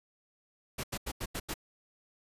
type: noise bursts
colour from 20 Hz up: pink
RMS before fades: -36 dBFS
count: 6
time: 0.78-1.541 s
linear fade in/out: 10 ms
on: 56 ms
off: 85 ms
effects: resampled to 32000 Hz